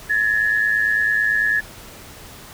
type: tone pair together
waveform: sine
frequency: 1700 / 1809 Hz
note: G#6 / A6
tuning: +40 / +48 cents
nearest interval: minor second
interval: 108 cents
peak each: -17 / -21 dBFS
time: 0.09-1.61 s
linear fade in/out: 20 ms
effects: pink hiss -40 dBFS RMS until 2.53 s